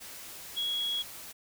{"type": "tone in noise", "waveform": "sine", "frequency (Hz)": 3327, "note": "G#7", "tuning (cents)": 2, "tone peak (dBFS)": -29, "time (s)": [0.56, 1.03], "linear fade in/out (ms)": 20, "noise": "white", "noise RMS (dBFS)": -45, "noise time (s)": [0, 1.33], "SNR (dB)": 13, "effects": []}